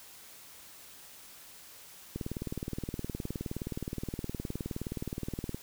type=click train; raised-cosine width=3 ms; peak=-22 dBFS; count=66; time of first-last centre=2.16-5.545 s; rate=19.2 Hz; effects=white hiss -52 dBFS RMS until 5.62 s